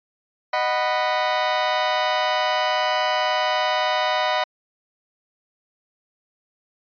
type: chord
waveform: sawtooth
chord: B major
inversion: first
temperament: just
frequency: 617.4 / 740.8 / 987.8 Hz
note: D#5 / F#5 / B5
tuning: -14 / +2 / 0 cents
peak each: -20 dBFS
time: 0.53-4.44 s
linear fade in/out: 5 ms
effects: resampled to 11025 Hz